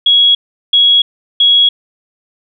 sine tone bursts, 3328 Hz, G#7, 3 cents sharp, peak -5 dBFS, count 3, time 0.06-1.69 s, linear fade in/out 5 ms, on 290 ms, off 380 ms, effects none

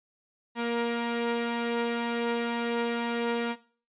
sawtooth tone pair together, 234.6 / 471.2 Hz, A#3 / A#4, +11 / +19 cents, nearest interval octave, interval 1208 cents, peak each -26 / -26 dBFS, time 0.55-3.56 s, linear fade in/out 50 ms, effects noise-tail reverb RT60 0.4 s tail -17 dB re dry + resampled to 8000 Hz

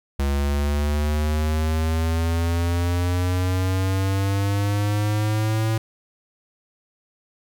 square exponential sweep, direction up, 69.4 to 111.6 Hz, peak -20 dBFS, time 0.19-5.78 s, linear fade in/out 5 ms, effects 10-bit

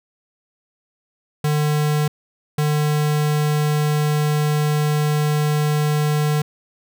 square tone pair in turn, 150 / 150 Hz, D3 / D3, +37 / +37 cents, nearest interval unison, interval 0 cents, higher neither, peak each -17 dBFS, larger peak neither, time 1.44-2.08 / 2.58-6.42 s, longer second, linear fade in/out 5 ms, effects none

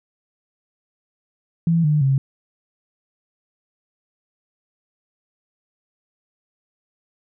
sine tone with pitch steps, 166.7 / 150.24 / 135.4 Hz, E3 / D3 / C#3, +20 / +40 / -40 cents, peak -14 dBFS, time 1.67-2.18 s, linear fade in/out 2 ms, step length 170 ms, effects none

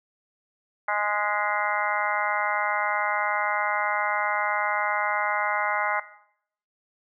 harmonic tone with a mistuned harmonic, 207.7 Hz, G#3, in tune, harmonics 3 / 4 / 5 / 6 / 7 / 8 / 9 / 10, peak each -32 / -28 / -31 / -32 / -30 / -37 / -35 / -33 dBFS, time 0.88-6 s, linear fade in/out 5 ms, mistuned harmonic 9, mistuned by +43 cents, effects noise-tail reverb RT60 0.7 s tail -17 dB re dry

